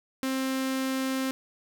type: tone with notch filter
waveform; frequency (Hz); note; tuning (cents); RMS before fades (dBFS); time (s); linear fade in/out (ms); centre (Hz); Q
sawtooth; 264.1; C4; +16; -29; 0.23-1.31; 0; 710; 1.8
effects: none